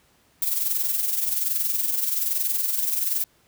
violet noise with amplitude modulation, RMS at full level -22 dBFS, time 0.42-3.24 s, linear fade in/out 2 ms, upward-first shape sine, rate 21.2 Hz, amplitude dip 55%, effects pink hiss -61 dBFS RMS until 3.47 s + high-pass 60 Hz 12 dB/octave

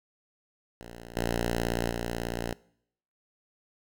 5% pulse tone with level steps, 58.27 Hz, A#1, in tune, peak -32 / -16 / -20 dBFS, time 0.81-2.53 s, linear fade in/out 0 ms, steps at 1.16 / 1.9 s, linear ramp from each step 10 ms, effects noise-tail reverb RT60 0.7 s tail -23 dB re dry

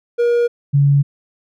triangle / sine tone pair in turn, 475.9 / 141.49 Hz, A#4 / C#3, +36 / +36 cents, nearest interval octave + major sixth, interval 2100 cents, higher first, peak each -10 / -9 dBFS, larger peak second, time 0.18-0.48 / 0.73-1.03 s, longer neither, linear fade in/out 20 ms, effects none

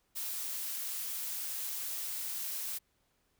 blue noise, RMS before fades -38 dBFS, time 0.15-2.79 s, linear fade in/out 20 ms, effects pink hiss -75 dBFS RMS until 3.39 s

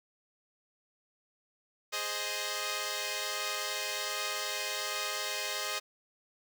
5% pulse chord, Ab major, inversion none, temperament equal, 415.3 / 523.3 / 622.3 Hz, Ab4 / C5 / Eb5, 0 / 0 / 0 cents, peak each -28 / -26 / -25 dBFS, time 1.92-5.8 s, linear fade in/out 20 ms, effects none

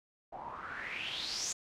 white noise with low-pass filter sweep, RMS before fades -40 dBFS, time 0.32-1.53 s, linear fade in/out 10 ms, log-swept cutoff 720 to 7000 Hz, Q 6.4, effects none

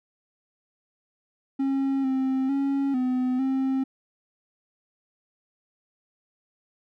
triangle tone with pitch steps, 271.4 / 263.7 / 276.1 / 253.7 / 265.5 Hz, C#4 / C4 / C#4 / B3 / C4, -36 / +14 / -7 / +47 / +25 cents, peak -20 dBFS, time 1.59-3.84 s, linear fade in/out 10 ms, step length 450 ms, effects none

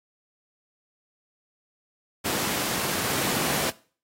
pink high-pass noise, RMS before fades -27 dBFS, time 2.24-3.71 s, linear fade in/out 20 ms, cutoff 160 Hz, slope 12 dB/octave, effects noise-tail reverb RT60 0.4 s tail -20 dB re dry + AAC 48 kbps

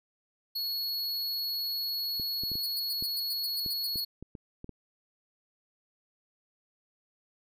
square tone, 4353 Hz, C#8, 32 cents flat, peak -31 dBFS, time 0.55-4.05 s, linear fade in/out 10 ms
clicks, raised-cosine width 3 ms, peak -29 dBFS, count 11, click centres 2.198 / 2.436 / 2.517 / 2.555 / 3.025 / 3.662 / 3.958 / 4.226 / 4.352 / 4.644 / 4.693 s
5% pulse tone bursts, 4708 Hz, D8, 3 cents sharp, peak -28 dBFS, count 11, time 2.63-4.004 s, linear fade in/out 5 ms, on 34 ms, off 100 ms
effects none

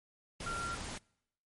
sine tone in noise, 1378 Hz, F6, 24 cents flat, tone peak -36 dBFS, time 0.46-0.75 s, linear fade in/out 5 ms, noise pink, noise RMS -42 dBFS, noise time 0.4-0.98 s, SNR +3 dB, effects noise-tail reverb RT60 0.8 s tail -26 dB re dry + MP3 48 kbps

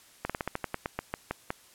slowing click train, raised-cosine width 0.5 ms, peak -15 dBFS, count 13, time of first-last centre 0.25-1.504 s, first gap 46 ms, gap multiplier 1.14, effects white hiss -57 dBFS RMS until 1.74 s + low-pass 12000 Hz 12 dB/octave

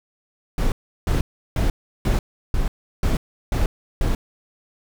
brown noise bursts, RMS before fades -19 dBFS, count 8, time 0.58-4.15 s, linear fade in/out 2 ms, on 140 ms, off 350 ms, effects none

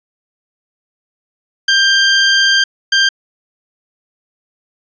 20% pulse tone bursts at uneven times, 1584 Hz, G6, 18 cents sharp, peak -4 dBFS, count 2, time 1.68-2.64 / 2.92-3.09 s, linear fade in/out 5 ms, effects resampled to 16000 Hz

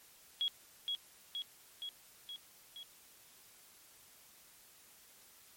sine tone with echo, 3322 Hz, G#7, in tune, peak -31 dBFS, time 0.41-0.48 s, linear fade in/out 0 ms, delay 470 ms, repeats 5, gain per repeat -3 dB, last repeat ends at 2.83 s, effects white hiss -61 dBFS RMS until 5.56 s + MP3 64 kbps

